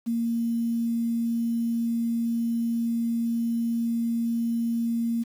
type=tone with quantisation; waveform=sine; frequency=232.1 Hz; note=A#3; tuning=7 cents flat; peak=-23 dBFS; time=0.06-5.24 s; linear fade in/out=20 ms; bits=8; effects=none